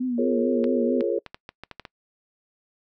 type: tone with vibrato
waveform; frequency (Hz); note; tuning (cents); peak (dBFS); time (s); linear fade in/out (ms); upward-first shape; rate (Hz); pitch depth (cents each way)
sine; 246.9; B3; 0; -23; 0-1.02; 10; triangle; 4.5; 80
type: chord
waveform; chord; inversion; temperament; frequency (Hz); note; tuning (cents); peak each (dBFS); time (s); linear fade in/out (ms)
sine; Bb minor seventh; second; equal with one note detuned; 349.2 / 415.3 / 466.2 / 546.4; F4 / Ab4 / Bb4 / Db5; 0 / 0 / 0 / -25; -27; 0.18-1.19; 5
type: clicks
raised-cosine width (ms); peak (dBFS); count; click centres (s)
0.3; -21; 9; 0.642 / 1.008 / 1.263 / 1.345 / 1.491 / 1.636 / 1.713 / 1.797 / 1.852
effects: noise-tail reverb RT60 0.1 s tail -24 dB re dry